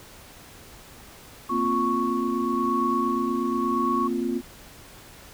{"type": "chord", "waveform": "sine", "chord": "Bb suspended second", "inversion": "none", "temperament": "equal", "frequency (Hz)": [233.1, 261.6, 349.2], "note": ["Bb3", "C4", "F4"], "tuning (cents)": [0, 0, 0], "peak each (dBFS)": -28, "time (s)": [1.49, 4.42], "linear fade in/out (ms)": 50}
{"type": "tone with tremolo", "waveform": "sine", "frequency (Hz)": 1108.7, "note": "C#6", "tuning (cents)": 0, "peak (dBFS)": -23, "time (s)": [1.49, 4.08], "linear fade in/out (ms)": 10, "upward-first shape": "sine", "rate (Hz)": 0.92, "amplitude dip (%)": 55}
{"effects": ["pink hiss -47 dBFS RMS until 5.33 s"]}